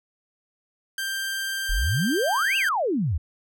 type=tone; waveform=sawtooth; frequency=1578 Hz; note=G6; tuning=11 cents sharp; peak=-23 dBFS; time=0.98-2.69 s; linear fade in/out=2 ms
type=exponential two-way sweep; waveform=sine; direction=up then down; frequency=32.77 to 2919 to 68.8 Hz; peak=-21 dBFS; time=1.69-3.18 s; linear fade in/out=10 ms; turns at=2.57 s
effects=none